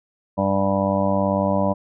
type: harmonic tone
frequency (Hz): 98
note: G2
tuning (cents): 0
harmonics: 1 / 2 / 3 / 5 / 6 / 7 / 8 / 9 / 10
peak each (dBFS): -28 / -22 / -28 / -31 / -22 / -29 / -32 / -32 / -27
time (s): 0.37-1.74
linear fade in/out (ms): 20
effects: none